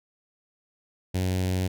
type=tone with notch filter; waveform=sawtooth; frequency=92.5 Hz; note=F#2; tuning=in tune; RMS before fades=-26 dBFS; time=1.14-1.68 s; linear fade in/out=10 ms; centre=1200 Hz; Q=0.95; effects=none